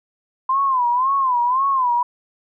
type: tone with vibrato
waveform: sine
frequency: 1028 Hz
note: C6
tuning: 31 cents flat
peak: -15 dBFS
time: 0.49-2.03 s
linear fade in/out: 5 ms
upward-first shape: sine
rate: 1.9 Hz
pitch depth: 130 cents each way
effects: none